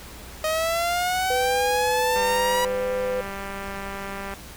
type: linear sweep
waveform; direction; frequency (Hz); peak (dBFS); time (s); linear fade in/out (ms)
sawtooth; up; 622.3 to 972; -18; 0.44-2.65; 2
type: tone with pitch glide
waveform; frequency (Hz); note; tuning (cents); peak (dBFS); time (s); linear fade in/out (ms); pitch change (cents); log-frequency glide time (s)
sine; 498.6 to 507; B4 to B4; +16 to +45; -23; 1.3-3.21; 5; +29; 2.28-2.49
type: click train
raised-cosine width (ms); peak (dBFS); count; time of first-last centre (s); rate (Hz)
0.5; -19; 430; 2.16-4.338; 197
effects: added 60 Hz sine -44 dBFS peak until 4.56 s + pink hiss -42 dBFS RMS until 4.56 s